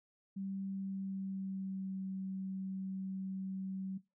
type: tone with pitch glide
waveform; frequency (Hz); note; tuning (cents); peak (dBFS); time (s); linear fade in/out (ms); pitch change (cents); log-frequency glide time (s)
sine; 194.2 to 190.75; G3 to G3; -16 to -47; -38; 0.36-3.98; 10; -31; 0.64-2.01
effects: noise-tail reverb RT60 0.2 s tail -17 dB re dry